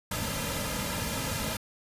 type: noise with comb filter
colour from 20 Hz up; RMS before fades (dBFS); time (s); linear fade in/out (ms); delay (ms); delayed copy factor
pink; -32; 0.11-1.57; 5; 2.7; -0.75
effects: resampled to 32000 Hz